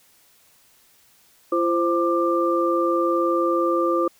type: tone cluster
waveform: sine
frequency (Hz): 341.2 / 522 / 1187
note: F4 / C5 / D6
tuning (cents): -40 / -4 / +18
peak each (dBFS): -21 / -23 / -23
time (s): 1.52-4.08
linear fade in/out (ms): 5
effects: white hiss -57 dBFS RMS until 4.19 s